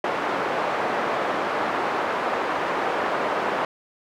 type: band-pass noise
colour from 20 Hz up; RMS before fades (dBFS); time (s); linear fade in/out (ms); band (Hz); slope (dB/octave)
pink; -25; 0.04-3.65; 2; 480 to 1400; 12
effects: none